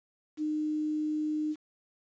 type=tone with quantisation; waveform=sine; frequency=305.5 Hz; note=D#4; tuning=32 cents flat; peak=-28 dBFS; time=0.37-1.56 s; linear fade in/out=50 ms; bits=9; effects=resampled to 16000 Hz